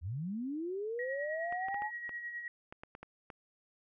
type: linear sweep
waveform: sine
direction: up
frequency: 72.9 to 869 Hz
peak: -35 dBFS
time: 0.01-1.91 s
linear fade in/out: 50 ms
type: tone with tremolo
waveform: sine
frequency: 1904 Hz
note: A#6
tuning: 36 cents sharp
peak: -37 dBFS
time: 0.99-2.48 s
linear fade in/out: 2 ms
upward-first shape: sine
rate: 9.6 Hz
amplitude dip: 50%
type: clicks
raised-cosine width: 0.5 ms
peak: -31 dBFS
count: 10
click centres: 1.525 / 1.685 / 1.744 / 1.821 / 2.093 / 2.725 / 2.835 / 2.951 / 3.03 / 3.302 s
effects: none